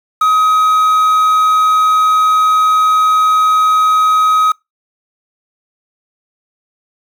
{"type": "tone with quantisation", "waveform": "triangle", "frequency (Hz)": 1265, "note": "D#6", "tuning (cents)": 28, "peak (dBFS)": -6, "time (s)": [0.21, 4.52], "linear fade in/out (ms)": 5, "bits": 5, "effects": ["noise-tail reverb RT60 0.2 s tail -25 dB re dry"]}